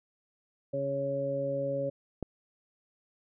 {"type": "harmonic tone", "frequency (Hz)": 138.59, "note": "C#3", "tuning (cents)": 0, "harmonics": [1, 2, 3, 4], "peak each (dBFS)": [-38, -39, -41, -30], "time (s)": [0.73, 1.9], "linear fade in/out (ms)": 10}
{"type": "click", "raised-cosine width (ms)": 2, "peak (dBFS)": -20, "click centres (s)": 2.227}
{"effects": []}